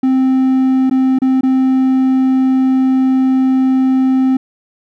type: tone with dropouts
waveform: triangle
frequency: 261.6 Hz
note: C4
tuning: in tune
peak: -7 dBFS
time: 0.03-4.37 s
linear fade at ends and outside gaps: 5 ms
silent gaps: 0.898-0.91 / 1.188-1.218 / 1.41-1.432 s
effects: none